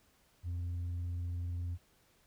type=tone with vibrato; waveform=sine; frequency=87.31 Hz; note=F2; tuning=in tune; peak=-32 dBFS; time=0.43-1.78 s; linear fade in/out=50 ms; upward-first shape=square; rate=20 Hz; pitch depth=29 cents each way; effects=tanh soft clip ceiling -34 dBFS + pink hiss -69 dBFS RMS until 2.26 s